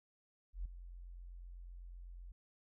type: tone with ADSR envelope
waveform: sine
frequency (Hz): 43.98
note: F1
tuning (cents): +13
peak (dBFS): -36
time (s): 0.53-2.32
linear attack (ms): 120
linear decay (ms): 10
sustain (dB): -12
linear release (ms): 4
effects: none